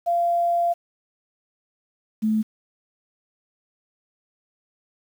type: tone pair in turn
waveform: sine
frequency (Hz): 690 / 217.3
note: F5 / A3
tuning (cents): -21 / -21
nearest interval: octave + minor sixth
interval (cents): 2000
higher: first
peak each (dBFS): -18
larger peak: neither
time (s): 0.06-0.74 / 2.22-2.43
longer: first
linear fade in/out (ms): 20
effects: 8-bit